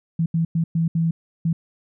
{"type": "tone bursts at uneven times", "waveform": "sine", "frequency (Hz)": 164.81, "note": "E3", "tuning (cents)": 0, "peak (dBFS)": -17, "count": 6, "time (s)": [[0.19, 0.26], [0.34, 0.45], [0.55, 0.64], [0.75, 0.88], [0.95, 1.11], [1.45, 1.53]], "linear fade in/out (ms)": 5, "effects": []}